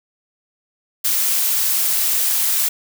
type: noise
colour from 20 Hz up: blue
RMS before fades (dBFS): -18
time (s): 1.04-2.69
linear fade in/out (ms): 10
effects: none